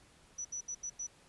sine tone bursts at uneven times, 5920 Hz, F#8, in tune, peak -37 dBFS, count 5, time 0.38-0.45 / 0.52-0.61 / 0.68-0.75 / 0.83-0.9 / 0.99-1.07 s, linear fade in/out 10 ms, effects pink hiss -63 dBFS RMS until 1.28 s + resampled to 24000 Hz

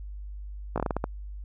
slowing click train, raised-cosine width 1 ms, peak -13 dBFS, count 8, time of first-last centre 0.76-1.041 s, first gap 17 ms, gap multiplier 1.28, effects added 50 Hz sine -36 dBFS peak until 1.44 s

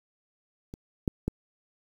clicks, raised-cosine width 3 ms, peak -26 / -12 / -14 dBFS, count 3, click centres 0.739 / 1.078 / 1.28 s, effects 8-bit

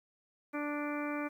harmonic tone, 293.7 Hz, D4, in tune, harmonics 1 / 2 / 3 / 4 / 5 / 6 / 7 / 8, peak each -36 / -41 / -46 / -43 / -45 / -50 / -49 / -45 dBFS, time 0.53-1.29 s, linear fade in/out 20 ms, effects 11-bit

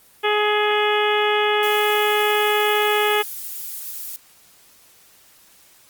harmonic tone, 419.8 Hz, G#4, 19 cents sharp, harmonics 1 / 2 / 3 / 4 / 5 / 6 / 7 / 8, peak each -20 / -23 / -25 / -26 / -27 / -28 / -28 / -29 dBFS, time 0.23-3.23 s, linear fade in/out 20 ms
violet noise, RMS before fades -31 dBFS, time 1.63-4.16 s, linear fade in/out 0 ms
effects white hiss -52 dBFS RMS until 5.89 s + Opus 32 kbps

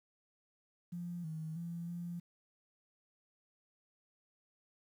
sine tone with pitch steps, 174 / 158.4 / 170 / 173 Hz, F3 / D#3 / F3 / F3, -6 / +31 / -46 / -16 cents, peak -39 dBFS, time 0.92-2.2 s, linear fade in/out 10 ms, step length 320 ms, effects 11-bit

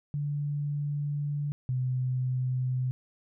sine tone pair in turn, 145.4 / 127.83 Hz, D3 / C3, -17 / -40 cents, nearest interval major second, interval 223 cents, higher first, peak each -28 / -26 dBFS, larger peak second, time 0.14-1.52 / 1.69-2.91 s, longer first, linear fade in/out 0 ms, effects none

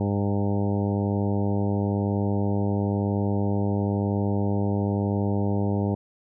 harmonic tone with a mistuned harmonic, 101 Hz, G#2, 48 cents flat, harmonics 1 / 2 / 3 / 4 / 5 / 6 / 7 / 8 / 9, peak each -25 / -26 / -31 / -32 / -35 / -37 / -40 / -39 / -41 dBFS, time 0-5.95 s, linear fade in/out 5 ms, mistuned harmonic 7, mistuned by +20 cents, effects none

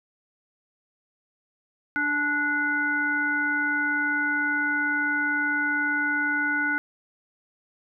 harmonic tone with a mistuned harmonic, 293.7 Hz, D4, in tune, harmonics 1 / 3 / 5 / 7, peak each -31 / -35 / -23 / -33 dBFS, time 1.96-6.78 s, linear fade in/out 0 ms, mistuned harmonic 3, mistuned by -37 cents, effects none

